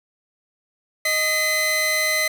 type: tone pair together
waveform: sawtooth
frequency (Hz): 622.3 / 2037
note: D#5 / C7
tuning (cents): 0 / -47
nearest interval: octave + major sixth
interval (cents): 2053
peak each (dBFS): -22 / -16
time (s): 1.05-2.28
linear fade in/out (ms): 5
effects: none